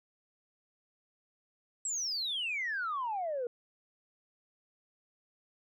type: exponential sweep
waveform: sine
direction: down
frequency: 7902 to 466.2 Hz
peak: -31 dBFS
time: 1.85-3.47 s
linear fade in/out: 2 ms
effects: tanh soft clip ceiling -28 dBFS